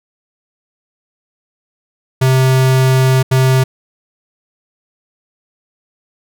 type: tone bursts at uneven times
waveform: square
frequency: 130.81 Hz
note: C3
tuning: in tune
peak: -9 dBFS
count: 2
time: 2.21-3.23 / 3.31-3.64 s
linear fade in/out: 10 ms
effects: none